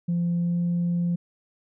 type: tone with pitch glide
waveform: sine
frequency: 172.4 to 173.4 Hz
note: F3 to F3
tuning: -22 to -12 cents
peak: -20 dBFS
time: 0.08-1.16 s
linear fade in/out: 10 ms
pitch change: +10 cents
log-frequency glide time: 0.4-0.58 s
effects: tanh soft clip ceiling -19 dBFS